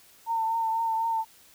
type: tone with vibrato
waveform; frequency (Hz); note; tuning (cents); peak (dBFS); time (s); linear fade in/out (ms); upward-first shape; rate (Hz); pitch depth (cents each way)
sine; 904; A5; +47; -24; 0.26-1.25; 50; triangle; 4; 32
effects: white hiss -56 dBFS RMS until 1.54 s